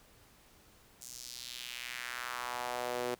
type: tone with high-pass filter sweep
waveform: sawtooth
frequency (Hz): 122.8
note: B2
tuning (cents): -9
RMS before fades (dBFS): -40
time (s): 1.01-3.15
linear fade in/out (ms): 10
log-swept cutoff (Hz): 7200 to 400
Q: 2
effects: pink hiss -62 dBFS RMS until 3.19 s